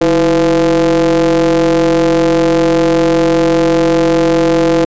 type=ring-modulated tone; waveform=square; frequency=87.31 Hz; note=F2; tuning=in tune; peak=-6 dBFS; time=0.01-4.85 s; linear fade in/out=5 ms; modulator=414 Hz; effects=resampled to 16000 Hz